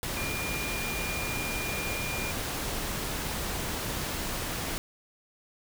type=tone in noise; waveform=sine; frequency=2409 Hz; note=D7; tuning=43 cents sharp; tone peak=-35 dBFS; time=0.17-2.31 s; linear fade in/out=0 ms; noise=pink; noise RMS=-33 dBFS; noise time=0.03-4.78 s; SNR=-5 dB; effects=none